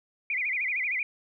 sine tone with vibrato, 2217 Hz, C#7, in tune, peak -26 dBFS, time 0.3-1.03 s, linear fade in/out 2 ms, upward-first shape sine, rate 13 Hz, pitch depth 190 cents each way, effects none

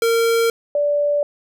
square / sine tone pair in turn, 460 / 582.6 Hz, A#4 / D5, -23 / -14 cents, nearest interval major third, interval 409 cents, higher second, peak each -15 dBFS, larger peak neither, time 0.02-0.5 / 0.75-1.23 s, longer neither, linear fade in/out 2 ms, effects none

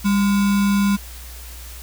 sine tone with sample-and-hold, 199.9 Hz, G3, 34 cents sharp, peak -14 dBFS, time 0.04-0.97 s, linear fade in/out 20 ms, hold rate 1225 Hz, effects added 60 Hz sine -35 dBFS peak until 1.82 s + white hiss -40 dBFS RMS until 1.82 s

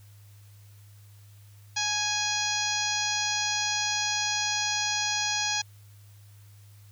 harmonic tone with a mistuned harmonic, 830 Hz, G#5, 1 cent flat, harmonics 1 / 2 / 3 / 4 / 5 / 6 / 7 / 8, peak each -34 / -34 / -34 / -34 / -34 / -34 / -34 / -34 dBFS, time 1.76-5.62 s, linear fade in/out 10 ms, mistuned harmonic 1, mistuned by +21 cents, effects added 102 Hz sine -49 dBFS peak until 6.91 s + white hiss -61 dBFS RMS until 6.91 s

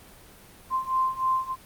sine beating tone pair, 1042 / 1045.3 Hz, C6 / C6, -7 / -2 cents, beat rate 3.3 Hz, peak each -27 / -25 dBFS, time 0.7-1.56 s, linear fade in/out 50 ms, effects pink hiss -50 dBFS RMS until 1.65 s + Opus 32 kbps

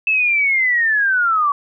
sine linear sweep, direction down, 2637 to 1120 Hz, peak -13 dBFS, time 0.07-1.52 s, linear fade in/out 2 ms, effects none

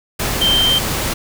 sine tone in noise, 3136 Hz, G7, in tune, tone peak -12 dBFS, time 0.41-0.79 s, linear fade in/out 10 ms, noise pink, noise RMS -20 dBFS, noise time 0.19-1.14 s, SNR +5 dB, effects none

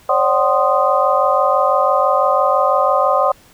sine tone cluster, 540 / 586 / 755 / 1045 / 1240 Hz, C#5 / D5 / F#5 / C6 / D#6, -45 / -4 / +35 / -2 / -6 cents, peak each -18 dBFS, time 0.09-3.32 s, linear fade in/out 5 ms, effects pink hiss -48 dBFS RMS until 3.53 s

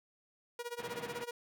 sawtooth tone with tremolo, 478.1 Hz, A#4, 44 cents sharp, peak -33 dBFS, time 0.59-1.31 s, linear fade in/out 2 ms, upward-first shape sine, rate 16 Hz, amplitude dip 90%
pink band-pass noise, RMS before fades -47 dBFS, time 0.79-1.24 s, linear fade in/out 2 ms, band 120 to 3300 Hz, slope 24 dB/octave
effects none

